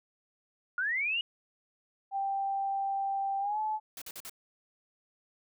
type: linear sweep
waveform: sine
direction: up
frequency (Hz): 1396.9 to 2927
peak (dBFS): -28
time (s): 0.78-1.21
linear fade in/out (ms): 2
type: tone with pitch glide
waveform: sine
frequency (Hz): 786 to 862.1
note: G5 to A5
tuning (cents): +4 to -36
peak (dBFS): -29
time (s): 2.11-3.8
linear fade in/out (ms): 50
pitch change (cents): +160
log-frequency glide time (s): 3.4-3.59
type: noise bursts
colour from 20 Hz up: white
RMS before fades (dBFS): -43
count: 4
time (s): 3.97-4.296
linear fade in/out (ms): 2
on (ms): 47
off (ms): 46
effects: none